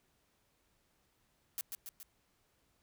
blue noise with echo, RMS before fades -38 dBFS, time 1.58-1.61 s, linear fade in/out 0 ms, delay 140 ms, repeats 3, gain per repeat -4 dB, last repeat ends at 2.03 s, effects pink hiss -75 dBFS RMS until 2.82 s

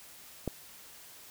click, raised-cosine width 2 ms, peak -18 dBFS, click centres 0.477 s, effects white hiss -52 dBFS RMS until 1.3 s

